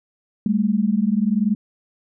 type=tone pair together; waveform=sine; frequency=199.27 / 220 Hz; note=G3 / A3; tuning=+29 / 0 cents; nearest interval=major second; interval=171 cents; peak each=-19 dBFS; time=0.46-1.55 s; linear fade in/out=2 ms; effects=none